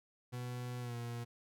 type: tone with pitch glide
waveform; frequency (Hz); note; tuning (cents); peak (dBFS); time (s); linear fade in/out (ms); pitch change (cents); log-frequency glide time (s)
40% pulse; 123.47 to 118.78; B2 to A#2; 0 to +33; -39; 0.32-1.25; 20; -67; 0.8-0.95
effects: none